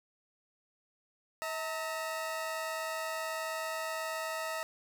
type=tone pair together; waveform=20% pulse; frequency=642 / 913.7 Hz; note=E5 / A#5; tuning=-46 / -35 cents; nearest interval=tritone; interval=611 cents; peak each=-31 / -36 dBFS; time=1.42-4.63 s; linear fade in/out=0 ms; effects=none